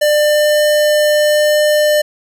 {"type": "tone with pitch glide", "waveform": "square", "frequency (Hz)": [596, 600.1], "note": ["D5", "D5"], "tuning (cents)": [25, 37], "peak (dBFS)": -10, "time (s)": [0.01, 2.02], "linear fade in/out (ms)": 10, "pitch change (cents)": 12, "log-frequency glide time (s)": [0.11, 0.64], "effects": []}